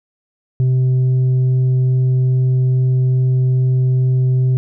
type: tone with tanh clipping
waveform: sine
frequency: 128.4 Hz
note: C3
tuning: 32 cents flat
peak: -12 dBFS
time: 0.6-4.57 s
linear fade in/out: 0 ms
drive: 3 dB
effects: none